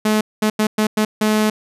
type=tone bursts at uneven times; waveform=sawtooth; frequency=214.5 Hz; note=A3; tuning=44 cents flat; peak=-10 dBFS; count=6; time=0.05-0.21 / 0.42-0.5 / 0.59-0.67 / 0.78-0.87 / 0.97-1.05 / 1.21-1.5 s; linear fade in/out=5 ms; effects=resampled to 32000 Hz